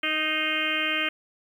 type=harmonic tone with a mistuned harmonic; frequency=311.1 Hz; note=D#4; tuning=in tune; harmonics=1 / 2 / 4 / 5 / 6 / 7 / 8 / 9 / 10; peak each=-35 / -36 / -34 / -32 / -35 / -30 / -30 / -32 / -32 dBFS; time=0.03-1.09 s; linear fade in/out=5 ms; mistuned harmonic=7; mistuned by=-33 cents; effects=9-bit